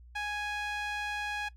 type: tone with band-pass filter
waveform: sawtooth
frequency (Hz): 830.6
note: G#5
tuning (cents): 0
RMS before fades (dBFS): -35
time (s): 0.15-1.49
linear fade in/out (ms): 10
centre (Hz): 2000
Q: 1.2
effects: noise-tail reverb RT60 0.1 s tail -18 dB re dry + added 60 Hz sine -50 dBFS peak until 1.56 s